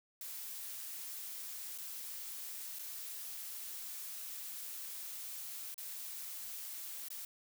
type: noise with dropouts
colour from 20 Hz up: blue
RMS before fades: -45 dBFS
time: 0.21-7.25 s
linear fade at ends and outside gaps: 2 ms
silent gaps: 1.779-1.784 / 2.788-2.792 / 5.743-5.779 / 7.085-7.103 s
effects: none